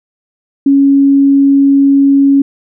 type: tone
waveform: sine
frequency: 277.2 Hz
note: C#4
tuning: in tune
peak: -4 dBFS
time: 0.66-2.42 s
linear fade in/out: 5 ms
effects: none